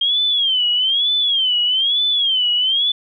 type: tone with vibrato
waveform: sine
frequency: 3196 Hz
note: G7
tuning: 33 cents sharp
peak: -14 dBFS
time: 0.01-2.92 s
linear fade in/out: 5 ms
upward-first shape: sine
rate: 1.1 Hz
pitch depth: 160 cents each way
effects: none